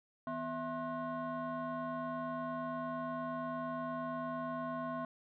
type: tone with frequency modulation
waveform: sine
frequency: 659.3 Hz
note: E5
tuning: in tune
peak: -35 dBFS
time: 0.27-5.05 s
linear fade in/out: 2 ms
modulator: 410 Hz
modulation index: 1.4
effects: tanh soft clip ceiling -33 dBFS